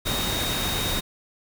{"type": "tone in noise", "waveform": "sine", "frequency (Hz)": 3729, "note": "A#7", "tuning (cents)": 0, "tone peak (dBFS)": -29, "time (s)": [0.05, 1.01], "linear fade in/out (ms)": 20, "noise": "pink", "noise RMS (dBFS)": -27, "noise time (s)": [0.05, 1.01], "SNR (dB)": -5, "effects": []}